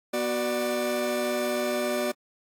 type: tone cluster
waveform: 40% pulse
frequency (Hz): 243.6 / 371.6 / 594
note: B3 / F#4 / D5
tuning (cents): -24 / +7 / +20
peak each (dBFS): -31 / -30 / -27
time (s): 0.13-2.12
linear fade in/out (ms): 10
effects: AAC 64 kbps